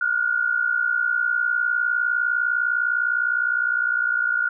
sine tone pair together, 1420.2 / 1480 Hz, F6 / F#6, +29 / 0 cents, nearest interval minor second, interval 71 cents, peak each -21 / -23 dBFS, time 0.01-4.49 s, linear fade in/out 5 ms, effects none

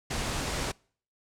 pink low-pass noise, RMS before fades -32 dBFS, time 0.1-0.72 s, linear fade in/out 10 ms, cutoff 9300 Hz, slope 24 dB/octave, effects noise-tail reverb RT60 0.5 s tail -26 dB re dry

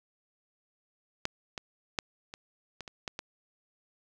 clicks, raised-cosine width 0.2 ms, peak -12 / -19 / -11 / -25 / -23 / -25 / -17 / -19 dBFS, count 8, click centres 1.254 / 1.578 / 1.988 / 2.339 / 2.807 / 2.878 / 3.078 / 3.191 s, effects none

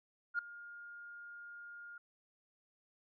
sine tone with ADSR envelope, 1416 Hz, F6, 23 cents sharp, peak -29 dBFS, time 0.34-1.98 s, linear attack 48 ms, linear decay 4 ms, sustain -19 dB, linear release 4 ms, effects tanh soft clip ceiling -25 dBFS

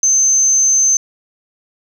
sine tone, 6230 Hz, G8, 12 cents flat, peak -9 dBFS, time 0.03-0.97 s, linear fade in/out 2 ms, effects 7-bit

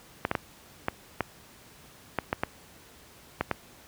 clicks, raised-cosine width 0.5 ms, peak -10 dBFS, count 10, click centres 0.251 / 0.314 / 0.352 / 0.884 / 1.207 / 2.187 / 2.329 / 2.435 / 3.41 / 3.513 s, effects pink hiss -53 dBFS RMS until 3.87 s + high-pass 60 Hz 12 dB/octave

